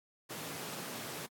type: high-pass noise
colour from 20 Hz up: pink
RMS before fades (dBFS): -43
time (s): 0.29-1.27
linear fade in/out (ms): 20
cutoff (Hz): 140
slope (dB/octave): 24
effects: AAC 64 kbps